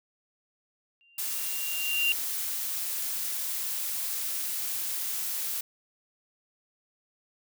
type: tone with exponential growth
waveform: sine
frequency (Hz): 2781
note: F7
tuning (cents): -8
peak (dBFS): -21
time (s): 1.01-2.12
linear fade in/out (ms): 0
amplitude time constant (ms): 240
type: noise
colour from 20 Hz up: blue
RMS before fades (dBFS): -32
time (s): 1.18-5.61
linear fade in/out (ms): 5
effects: none